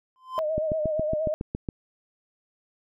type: tone with exponential growth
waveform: triangle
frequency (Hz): 1032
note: C6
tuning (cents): -24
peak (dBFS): -21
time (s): 0.16-0.39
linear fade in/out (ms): 0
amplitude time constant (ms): 48
type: tone with vibrato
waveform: sine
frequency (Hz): 622.3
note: D#5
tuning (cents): 0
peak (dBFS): -24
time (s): 0.38-1.34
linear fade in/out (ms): 0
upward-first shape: sine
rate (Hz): 8.5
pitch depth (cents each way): 56
type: click train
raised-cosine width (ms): 3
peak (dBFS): -16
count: 9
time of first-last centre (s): 0.58-1.688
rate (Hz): 7.22
effects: none